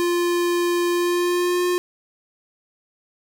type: tone with pitch glide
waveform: square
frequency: 348.8 to 356.7 Hz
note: F4 to F4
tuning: -2 to +37 cents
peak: -19 dBFS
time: 0-1.78 s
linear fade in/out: 0 ms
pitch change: +39 cents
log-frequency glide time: 0.9-1.66 s
effects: none